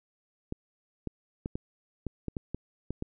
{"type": "clicks", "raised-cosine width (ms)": 3, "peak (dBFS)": -20, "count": 10, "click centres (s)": [0.524, 1.073, 1.459, 1.555, 2.067, 2.283, 2.368, 2.546, 2.906, 3.024], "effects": []}